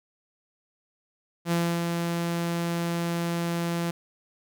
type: tone with ADSR envelope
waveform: sawtooth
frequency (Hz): 170.2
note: F3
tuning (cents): -44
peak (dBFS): -18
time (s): 1.45-3.91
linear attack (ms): 66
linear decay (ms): 290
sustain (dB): -4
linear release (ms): 4
effects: none